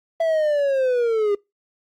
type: linear sweep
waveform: triangle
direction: down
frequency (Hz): 666 to 400.6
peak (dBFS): -15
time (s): 0.2-1.35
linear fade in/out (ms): 5
effects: noise-tail reverb RT60 0.2 s tail -24 dB re dry + Opus 32 kbps